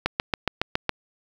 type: click train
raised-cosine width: 0.3 ms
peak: -5 dBFS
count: 7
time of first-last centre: 0.06-0.893 s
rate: 7.2 Hz
effects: 7-bit